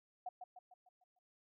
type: tone with echo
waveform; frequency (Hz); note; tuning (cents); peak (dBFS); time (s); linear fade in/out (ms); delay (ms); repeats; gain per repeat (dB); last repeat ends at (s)
sine; 731; F#5; -21; -40; 0.26-0.29; 5; 150; 6; -6; 1.19
effects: none